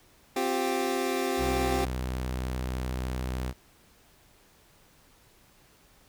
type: chord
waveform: 25% pulse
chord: C suspended fourth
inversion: none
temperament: equal with one note detuned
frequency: 261.6 / 353.9 / 392 Hz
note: C4 / F4 / G4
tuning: 0 / +23 / 0 cents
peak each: -28 / -28 / -26 dBFS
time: 0.36-1.85 s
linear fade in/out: 5 ms
type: tone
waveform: sawtooth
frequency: 63.3 Hz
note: B1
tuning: 43 cents sharp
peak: -26 dBFS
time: 1.37-3.54 s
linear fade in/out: 50 ms
effects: pink hiss -60 dBFS RMS until 6.08 s